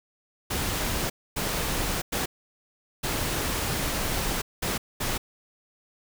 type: noise bursts at uneven times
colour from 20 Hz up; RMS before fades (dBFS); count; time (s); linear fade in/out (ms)
pink; -28; 6; 0.5-1.1 / 1.36-2.02 / 2.12-2.26 / 3.03-4.42 / 4.62-4.78 / 5-5.18; 10
effects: none